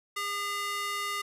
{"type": "tone with high-pass filter", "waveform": "square", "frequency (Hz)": 405.8, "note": "G#4", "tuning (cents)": -40, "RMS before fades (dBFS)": -33, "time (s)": [0.16, 1.22], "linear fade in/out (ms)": 10, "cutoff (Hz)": 1400, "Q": 1.4, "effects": ["resampled to 32000 Hz"]}